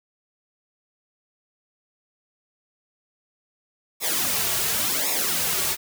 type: noise with flanger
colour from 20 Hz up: white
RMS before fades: -24 dBFS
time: 4-5.77 s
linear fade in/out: 50 ms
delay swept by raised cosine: 0.65 to 3.95 ms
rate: 0.91 Hz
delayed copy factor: -0.85
effects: none